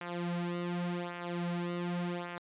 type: tone with flanger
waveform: sawtooth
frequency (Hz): 174.61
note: F3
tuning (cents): 0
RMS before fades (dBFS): -36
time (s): 0.01-2.38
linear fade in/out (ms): 2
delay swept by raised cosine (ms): 0.23 to 4.53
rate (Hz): 0.87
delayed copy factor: -0.8
effects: resampled to 8000 Hz